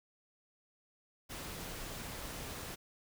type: noise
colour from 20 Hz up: pink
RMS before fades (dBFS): -44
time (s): 1.29-2.76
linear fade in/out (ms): 20
effects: none